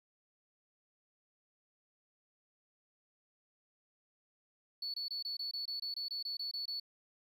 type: tone bursts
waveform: triangle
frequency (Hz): 4435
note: C#8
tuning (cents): 0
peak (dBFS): -34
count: 14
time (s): 4.82-6.799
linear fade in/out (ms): 5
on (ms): 120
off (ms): 23
effects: tanh soft clip ceiling -34 dBFS